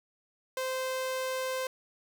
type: tone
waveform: sawtooth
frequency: 519 Hz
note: C5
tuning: 14 cents flat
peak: -27 dBFS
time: 0.57-1.67 s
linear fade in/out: 2 ms
effects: none